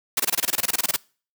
white noise bursts, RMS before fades -21 dBFS, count 16, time 0.17-0.963 s, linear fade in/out 5 ms, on 28 ms, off 23 ms, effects noise-tail reverb RT60 0.4 s tail -25 dB re dry + high-pass 150 Hz 12 dB/octave

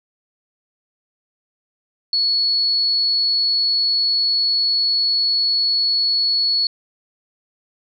sine tone, 4390 Hz, C#8, 18 cents flat, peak -15 dBFS, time 2.13-6.67 s, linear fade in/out 2 ms, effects none

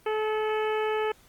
harmonic tone with a mistuned harmonic, 431.3 Hz, A4, 35 cents flat, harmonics 1 / 2 / 3 / 4 / 5 / 6 / 7, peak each -26 / -32 / -36 / -38 / -40 / -42 / -43 dBFS, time 0.06-1.12 s, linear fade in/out 5 ms, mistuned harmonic 5, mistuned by +33 cents, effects pink hiss -58 dBFS RMS until 1.28 s + Opus 24 kbps

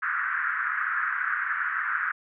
white band-pass noise, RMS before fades -28 dBFS, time 0.02-2.12 s, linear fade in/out 10 ms, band 1300 to 1700 Hz, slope 48 dB/octave, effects none

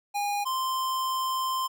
square tone pair in turn, 817 / 1042.6 Hz, G#5 / C6, -29 / -6 cents, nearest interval major third, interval 423 cents, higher second, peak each -27 dBFS, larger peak neither, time 0.14-0.45 / 0.45-1.68 s, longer second, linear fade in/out 20 ms, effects none

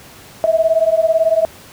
sine beating tone pair, 640 / 658 Hz, D#5 / E5, +49 / -3 cents, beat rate 18 Hz, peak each -14 dBFS, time 0.44-1.45 s, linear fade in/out 0 ms, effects pink hiss -40 dBFS RMS until 1.72 s + high-pass 60 Hz 12 dB/octave

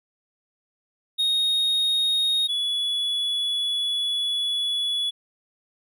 triangle tone pair in turn, 3729 / 3405 Hz, A#7 / G#7, 0 / +42 cents, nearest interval major second, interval 158 cents, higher first, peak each -18 / -21 dBFS, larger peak first, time 1.18-2.48 / 2.48-5.11 s, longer second, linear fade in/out 20 ms, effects none

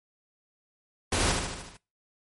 pink noise with echo, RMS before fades -26 dBFS, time 1.12-1.32 s, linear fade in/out 5 ms, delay 75 ms, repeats 6, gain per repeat -4 dB, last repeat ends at 1.77 s, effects noise-tail reverb RT60 0.3 s tail -24 dB re dry + MP3 48 kbps

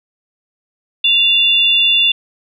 sine tone pair together, 2782 / 3493 Hz, F7 / A7, -7 / -13 cents, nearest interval major third, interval 394 cents, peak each -12 dBFS, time 1.04-2.12 s, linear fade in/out 5 ms, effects none

